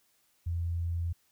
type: tone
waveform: sine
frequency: 85 Hz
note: F2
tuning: 46 cents flat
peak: -29 dBFS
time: 0.46-1.13 s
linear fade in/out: 10 ms
effects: white hiss -70 dBFS RMS until 1.31 s